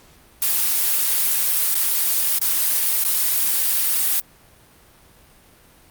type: noise with dropouts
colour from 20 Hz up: blue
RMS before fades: -19 dBFS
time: 0.42-4.2 s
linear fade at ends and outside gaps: 2 ms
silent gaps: 1.745-1.751 / 2.387-2.414 / 3.039-3.048 s
effects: pink hiss -51 dBFS RMS until 5.9 s + Opus 48 kbps